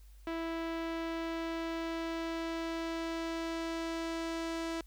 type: tone with low-pass filter sweep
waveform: sawtooth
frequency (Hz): 329.6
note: E4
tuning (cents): 0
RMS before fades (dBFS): -37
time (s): 0.27-4.81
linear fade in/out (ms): 2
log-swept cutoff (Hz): 3000 to 7000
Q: 0.8
effects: added 50 Hz sine -52 dBFS peak until 4.86 s + white hiss -68 dBFS RMS until 4.86 s